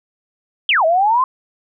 sine exponential two-way sweep, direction down then up, 3322 to 626 to 1068 Hz, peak -11 dBFS, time 0.69-1.24 s, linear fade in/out 2 ms, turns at 0.85 s, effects none

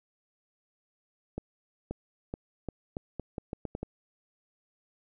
accelerating click train, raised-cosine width 2 ms, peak -21 dBFS, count 11, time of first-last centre 1.38-3.83 s, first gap 530 ms, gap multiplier 0.81, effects none

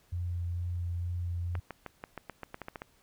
sine tone with vibrato, 87.31 Hz, F2, in tune, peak -31 dBFS, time 0.12-1.6 s, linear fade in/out 10 ms, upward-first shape sine, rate 2.2 Hz, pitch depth 13 cents each way
clicks, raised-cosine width 0.5 ms, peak -24 dBFS, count 12, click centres 1.553 / 1.707 / 1.863 / 2.039 / 2.177 / 2.297 / 2.433 / 2.544 / 2.617 / 2.684 / 2.758 / 2.819 s
effects pink hiss -66 dBFS RMS until 3.02 s

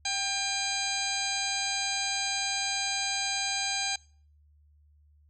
harmonic tone with a mistuned harmonic, 801 Hz, G5, 37 cents sharp, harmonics 1 / 2 / 3 / 4 / 5 / 6 / 8 / 9 / 10, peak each -36 / -39 / -35 / -40 / -34 / -35 / -35 / -43 / -42 dBFS, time 0.05-3.96 s, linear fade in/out 5 ms, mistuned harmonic 1, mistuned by -38 cents, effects noise-tail reverb RT60 0.5 s tail -25 dB re dry + added 74 Hz sine -58 dBFS peak until 5.29 s

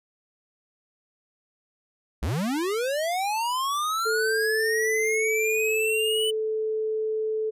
square linear sweep, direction up, 51.7 to 3005 Hz, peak -25 dBFS, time 2.22-6.31 s, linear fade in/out 10 ms
sine tone with pitch glide, 440 to 436 Hz, A4 to A4, 0 to -16 cents, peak -24 dBFS, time 4.05-7.51 s, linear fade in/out 20 ms, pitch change -16 cents, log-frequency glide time 4.2-6.78 s
effects resampled to 32000 Hz

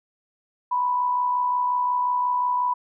sine tone with amplitude modulation, 987.8 Hz, B5, in tune, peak -18 dBFS, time 0.71-2.74 s, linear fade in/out 10 ms, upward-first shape sine, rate 65.6 Hz, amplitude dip 40%, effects none

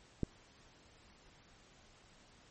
click, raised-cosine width 3 ms, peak -20 dBFS, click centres 0.233 s, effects pink hiss -63 dBFS RMS until 2.5 s + MP3 32 kbps

